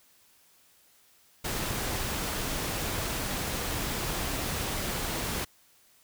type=noise; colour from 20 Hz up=pink; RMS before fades=-32 dBFS; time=1.44-5.45 s; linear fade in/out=10 ms; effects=white hiss -62 dBFS RMS until 6.03 s